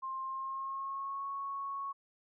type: tone with pitch glide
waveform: sine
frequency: 1058 to 1105.5 Hz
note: C6 to C#6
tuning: +19 to -5 cents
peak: -36 dBFS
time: 0.02-1.93 s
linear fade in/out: 20 ms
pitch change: +76 cents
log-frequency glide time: 0.23-1.26 s
effects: none

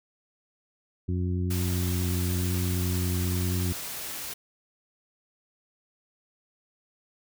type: harmonic tone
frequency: 90.1 Hz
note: F#2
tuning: 45 cents flat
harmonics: 1 / 2 / 3 / 4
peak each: -26 / -32 / -36 / -38 dBFS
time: 1.08-3.73 s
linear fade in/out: 10 ms
type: noise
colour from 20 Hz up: white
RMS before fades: -36 dBFS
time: 1.5-4.34 s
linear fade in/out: 10 ms
effects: none

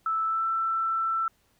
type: tone with pitch glide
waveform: sine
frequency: 1316 to 1333.6 Hz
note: E6 to E6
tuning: -3 to +20 cents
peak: -24 dBFS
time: 0.06-1.28 s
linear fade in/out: 2 ms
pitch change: +23 cents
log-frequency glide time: 0.26-0.46 s
effects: pink hiss -67 dBFS RMS until 1.59 s

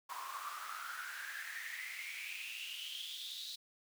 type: noise with high-pass filter sweep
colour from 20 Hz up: pink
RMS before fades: -45 dBFS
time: 0.09-3.56 s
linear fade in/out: 10 ms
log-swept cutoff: 1000 to 4000 Hz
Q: 9
effects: none

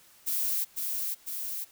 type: noise with echo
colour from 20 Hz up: violet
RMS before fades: -29 dBFS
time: 0.26-0.65 s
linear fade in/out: 20 ms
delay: 500 ms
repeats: 2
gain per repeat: -3 dB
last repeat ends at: 1.65 s
effects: white hiss -58 dBFS RMS until 1.71 s

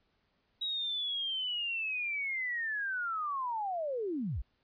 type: linear sweep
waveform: sine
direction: down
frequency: 3847 to 36.71 Hz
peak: -32 dBFS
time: 0.61-4.42 s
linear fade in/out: 10 ms
effects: pink hiss -75 dBFS RMS until 4.63 s + resampled to 11025 Hz

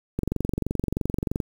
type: click train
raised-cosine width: 3 ms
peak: -12 dBFS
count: 29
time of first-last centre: 0.19-1.402 s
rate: 23.1 Hz
effects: 7-bit

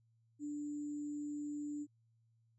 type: tone with sample-and-hold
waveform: sine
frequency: 293.7 Hz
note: D4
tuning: in tune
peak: -39 dBFS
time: 0.39-1.87 s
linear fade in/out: 50 ms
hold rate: 7350 Hz
effects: added 114 Hz sine -70 dBFS peak until 2.58 s + resampled to 24000 Hz

